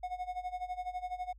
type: tone with tremolo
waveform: triangle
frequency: 728 Hz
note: F#5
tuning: 28 cents flat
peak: -31 dBFS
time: 0.03-1.33 s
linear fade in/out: 5 ms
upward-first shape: sine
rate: 12 Hz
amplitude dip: 85%
effects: added 50 Hz sine -53 dBFS peak until 1.38 s